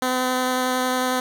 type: tone with vibrato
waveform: 10% pulse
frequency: 254.5 Hz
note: C4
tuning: 48 cents flat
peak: -12 dBFS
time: 0.02-1.2 s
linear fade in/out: 2 ms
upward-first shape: sine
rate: 11 Hz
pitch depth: 8 cents each way
effects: none